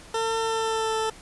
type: tone with pitch glide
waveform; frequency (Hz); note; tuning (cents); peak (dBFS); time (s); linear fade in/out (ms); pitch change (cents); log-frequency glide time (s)
20% pulse; 450.8 to 441; A4 to A4; +42 to +4; -19; 0.14-1.1; 5; -38; 0.39-0.97
effects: pink hiss -47 dBFS RMS until 1.21 s + resampled to 24000 Hz